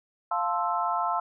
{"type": "chord", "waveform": "sine", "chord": "F major seventh", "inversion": "none", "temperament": "equal", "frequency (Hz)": [698.5, 880, 1046.5, 1318.5], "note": ["F5", "A5", "C6", "E6"], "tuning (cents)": [0, 0, 0, 0], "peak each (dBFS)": -30, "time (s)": [0.31, 1.2], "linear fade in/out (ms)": 5, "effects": []}